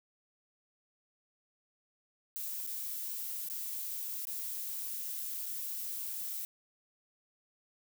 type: noise with dropouts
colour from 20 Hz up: violet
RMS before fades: -39 dBFS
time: 2.36-6.45 s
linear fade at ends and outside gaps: 0 ms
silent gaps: 2.666-2.672 / 3.486-3.499 / 4.252-4.27 / 5.459-5.463 s
effects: none